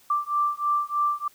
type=beating tone pair; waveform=sine; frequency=1174.7 / 1177.9 Hz; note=D6 / D6; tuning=0 / +5 cents; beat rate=3.2 Hz; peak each=-25 dBFS; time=0.1-1.28 s; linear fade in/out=5 ms; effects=white hiss -57 dBFS RMS until 1.34 s